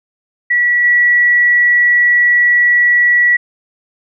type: tone with level steps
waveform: sine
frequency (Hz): 1940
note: B6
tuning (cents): -31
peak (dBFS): -9 / -7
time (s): 0.5-3.37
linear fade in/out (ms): 10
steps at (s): 0.84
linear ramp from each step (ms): 2
effects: none